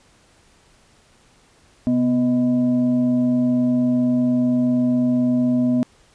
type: tone with frequency modulation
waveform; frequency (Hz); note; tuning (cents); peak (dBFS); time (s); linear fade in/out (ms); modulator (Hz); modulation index
sine; 246.9; B3; 0; -15; 1.87-5.83; 0; 378; 0.42
effects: pink hiss -55 dBFS RMS until 6.14 s + resampled to 22050 Hz